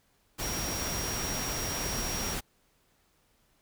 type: tone in noise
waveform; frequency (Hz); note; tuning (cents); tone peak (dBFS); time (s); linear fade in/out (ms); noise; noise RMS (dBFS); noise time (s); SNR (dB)
sine; 5630; F8; +13; -36; 0.41-2.35; 20; pink; -34; 0.38-2.41; -5
effects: pink hiss -69 dBFS RMS until 3.61 s